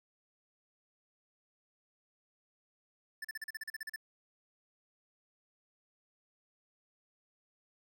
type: tone bursts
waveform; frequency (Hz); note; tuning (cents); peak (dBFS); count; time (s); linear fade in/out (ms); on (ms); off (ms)
square; 1760; A6; 0; -39; 12; 3.22-3.961; 5; 26; 39
effects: none